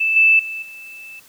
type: tone with level steps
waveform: sine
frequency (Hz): 2637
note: E7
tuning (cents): 0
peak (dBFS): -15 / -9 / -25 / -34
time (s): 0-1.2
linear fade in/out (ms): 10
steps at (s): 0.16 / 0.39 / 0.62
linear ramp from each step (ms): 5
effects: white hiss -49 dBFS RMS until 1.28 s